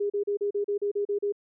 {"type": "tone bursts", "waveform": "sine", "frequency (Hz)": 407.6, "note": "G#4", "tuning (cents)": -32, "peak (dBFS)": -24, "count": 10, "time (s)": [0, 1.324], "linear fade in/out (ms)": 10, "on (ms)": 100, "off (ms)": 36, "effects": []}